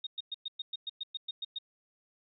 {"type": "tone bursts", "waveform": "sine", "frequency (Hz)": 3710, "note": "A#7", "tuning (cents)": -9, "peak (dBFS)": -34, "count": 12, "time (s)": [0.04, 1.586], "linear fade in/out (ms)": 5, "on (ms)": 28, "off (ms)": 110, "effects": []}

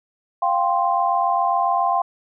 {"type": "chord", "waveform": "sine", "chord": "F suspended second", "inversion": "none", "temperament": "just", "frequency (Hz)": [698.5, 785.8, 1047.7], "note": ["F5", "G5", "C6"], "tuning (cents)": [0, 4, 2], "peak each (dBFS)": -21, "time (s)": [0.42, 2.02], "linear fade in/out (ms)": 5, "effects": []}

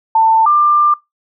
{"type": "tone pair in turn", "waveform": "sine", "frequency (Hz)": [892, 1190.7], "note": ["A5", "D6"], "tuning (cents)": [23, 23], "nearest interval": "perfect fourth", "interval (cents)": 500, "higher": "second", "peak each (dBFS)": -7, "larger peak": "neither", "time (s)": [[0.15, 0.46], [0.46, 0.94]], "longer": "second", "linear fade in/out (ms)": 5, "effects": ["noise-tail reverb RT60 0.2 s tail -25 dB re dry"]}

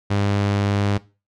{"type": "tone", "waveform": "sawtooth", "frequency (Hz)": 101, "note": "G#2", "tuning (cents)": -48, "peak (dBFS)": -14, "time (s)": [0.1, 0.98], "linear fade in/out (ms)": 10, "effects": ["noise-tail reverb RT60 0.3 s tail -19 dB re dry", "low-pass 5000 Hz 12 dB/octave"]}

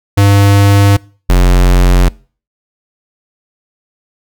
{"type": "tone pair in turn", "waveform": "square", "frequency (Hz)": [100.2, 44.97], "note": ["G2", "F#1"], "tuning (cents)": [38, -49], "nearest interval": "octave + major second", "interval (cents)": 1387, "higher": "first", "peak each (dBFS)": -5, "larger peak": "neither", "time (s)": [[0.17, 0.97], [1.29, 2.09]], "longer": "neither", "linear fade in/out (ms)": 10, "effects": ["noise-tail reverb RT60 0.4 s tail -24 dB re dry"]}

